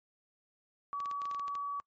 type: tone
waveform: sine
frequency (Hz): 1139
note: C#6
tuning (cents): +47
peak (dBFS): -34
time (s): 0.93-1.8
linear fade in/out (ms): 0
type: clicks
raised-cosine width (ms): 0.2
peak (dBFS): -30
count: 10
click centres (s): 1.003 / 1.058 / 1.113 / 1.218 / 1.255 / 1.313 / 1.347 / 1.396 / 1.481 / 1.553
effects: noise-tail reverb RT60 0.1 s tail -26 dB re dry + MP3 32 kbps